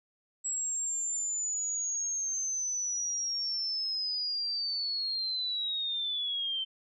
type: linear sweep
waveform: sine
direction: down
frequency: 7730 to 3093 Hz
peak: -30 dBFS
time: 0.44-6.65 s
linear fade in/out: 20 ms
effects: none